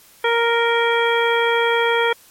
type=harmonic tone; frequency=466.2 Hz; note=A#4; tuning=in tune; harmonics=1 / 2 / 3 / 4 / 5 / 7; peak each=-18 / -21 / -23 / -24 / -25 / -26 dBFS; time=0.24-2.13 s; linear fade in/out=5 ms; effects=white hiss -49 dBFS RMS until 2.3 s + MP3 64 kbps